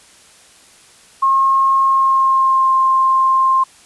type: tone with pitch glide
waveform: sine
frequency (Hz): 1077 to 1056.1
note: C6 to C6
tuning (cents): +50 to +16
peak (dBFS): -10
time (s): 1.22-3.64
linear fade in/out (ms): 10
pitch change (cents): -34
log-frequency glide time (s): 1.83-2.74
effects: white hiss -46 dBFS RMS until 3.85 s + resampled to 24000 Hz